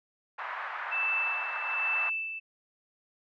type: band-pass noise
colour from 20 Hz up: white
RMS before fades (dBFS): -37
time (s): 0.38-2.1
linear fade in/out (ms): 10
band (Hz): 810 to 1700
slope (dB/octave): 24
type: tone with tremolo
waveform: sine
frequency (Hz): 2644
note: E7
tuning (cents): +5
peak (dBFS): -26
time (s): 0.91-2.4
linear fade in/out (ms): 20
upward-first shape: sine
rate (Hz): 1.2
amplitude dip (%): 65
effects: none